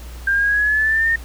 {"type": "exponential sweep", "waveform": "sine", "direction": "up", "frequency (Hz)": [1586, 1841], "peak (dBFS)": -14, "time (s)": [0.27, 1.16], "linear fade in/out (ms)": 5, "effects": ["added 60 Hz sine -32 dBFS peak until 1.24 s", "pink hiss -42 dBFS RMS until 1.24 s"]}